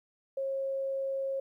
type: tone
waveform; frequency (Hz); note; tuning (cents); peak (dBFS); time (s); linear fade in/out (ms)
sine; 541; C#5; -42; -30; 0.37-1.4; 5
effects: 12-bit